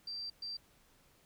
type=tone bursts at uneven times; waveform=sine; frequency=4696 Hz; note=D8; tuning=1 cent flat; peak=-39 dBFS; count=2; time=0.07-0.3 / 0.42-0.57 s; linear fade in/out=5 ms; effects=pink hiss -67 dBFS RMS until 1.25 s